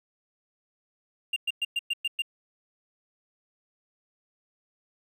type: tone bursts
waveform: triangle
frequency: 2794 Hz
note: F7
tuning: in tune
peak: -23 dBFS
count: 7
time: 1.33-2.221 s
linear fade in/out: 5 ms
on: 33 ms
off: 110 ms
effects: none

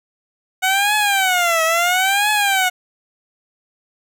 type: tone with vibrato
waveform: 15% pulse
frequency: 740 Hz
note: F#5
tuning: in tune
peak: -8 dBFS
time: 0.62-2.7 s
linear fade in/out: 20 ms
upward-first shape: triangle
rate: 0.74 Hz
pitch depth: 250 cents each way
effects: none

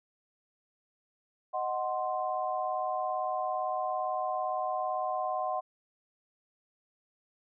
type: chord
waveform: sine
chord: C diminished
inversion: first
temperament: equal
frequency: 622.3 / 740 / 1046.5 Hz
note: Eb5 / Gb5 / C6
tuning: 0 / 0 / 0 cents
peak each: -35 / -32 / -35 dBFS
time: 1.53-5.61 s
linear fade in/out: 20 ms
effects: none

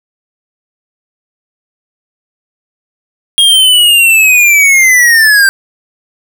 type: linear sweep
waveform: square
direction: down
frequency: 3267 to 1560 Hz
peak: -4 dBFS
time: 3.38-5.49 s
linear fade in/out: 0 ms
effects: none

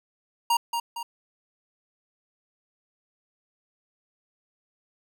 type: tone with echo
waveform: square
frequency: 937 Hz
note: A#5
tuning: 9 cents sharp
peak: -20 dBFS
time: 0.5-0.57 s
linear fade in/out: 5 ms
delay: 230 ms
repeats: 2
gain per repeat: -6 dB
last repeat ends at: 1.03 s
effects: none

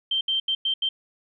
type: tone bursts at uneven times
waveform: sine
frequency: 3136 Hz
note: G7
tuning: in tune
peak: -21 dBFS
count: 5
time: 0.11-0.21 / 0.28-0.4 / 0.48-0.55 / 0.65-0.74 / 0.82-0.89 s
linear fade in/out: 5 ms
effects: none

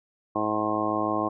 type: harmonic tone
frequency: 106.8 Hz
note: G#2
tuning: 49 cents sharp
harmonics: 1 / 2 / 3 / 4 / 5 / 6 / 7 / 8 / 9 / 10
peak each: -40 / -35 / -29 / -36 / -34 / -32 / -32 / -37 / -38 / -29 dBFS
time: 0.35-1.29 s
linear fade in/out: 10 ms
effects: none

